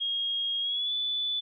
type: tone with pitch glide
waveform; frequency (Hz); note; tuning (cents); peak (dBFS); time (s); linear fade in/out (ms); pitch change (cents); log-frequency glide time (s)
sine; 3264 to 3478; G#7 to A7; -31 to -21; -27; 0-1.41; 20; +110; 0.61-0.93
effects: none